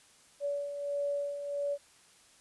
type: beating tone pair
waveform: sine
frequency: 570 / 571.5 Hz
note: C#5 / D5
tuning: +48 / -47 cents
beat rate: 1.5 Hz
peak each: -40 / -32 dBFS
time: 0.4-1.78 s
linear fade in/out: 50 ms
effects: white hiss -61 dBFS RMS until 2.4 s + resampled to 24000 Hz